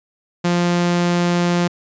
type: tone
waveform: sawtooth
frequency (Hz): 174.61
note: F3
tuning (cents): 0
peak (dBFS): -11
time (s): 0.44-1.68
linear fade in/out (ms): 10
effects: resampled to 16000 Hz